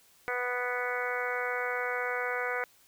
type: harmonic tone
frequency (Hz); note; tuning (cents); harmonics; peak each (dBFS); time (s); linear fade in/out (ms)
246.9; B3; 0; 2 / 3 / 4 / 5 / 6 / 7 / 8 / 9; -35 / -39 / -41 / -39 / -35 / -42 / -38 / -39; 0.28-2.64; 0
effects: white hiss -62 dBFS RMS until 2.87 s